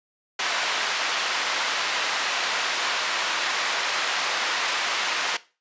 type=band-pass noise; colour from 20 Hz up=pink; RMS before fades=-26 dBFS; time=0.39-5.37 s; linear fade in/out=5 ms; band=1000 to 4900 Hz; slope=12 dB/octave; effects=noise-tail reverb RT60 0.3 s tail -17 dB re dry + resampled to 16000 Hz